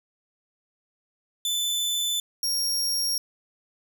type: tone pair in turn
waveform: sawtooth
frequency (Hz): 3513 / 5577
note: A7 / F8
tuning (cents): -3 / -3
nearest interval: minor sixth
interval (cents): 800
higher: second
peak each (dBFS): -21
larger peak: neither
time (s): 1.45-2.2 / 2.43-3.18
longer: neither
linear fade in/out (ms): 2
effects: none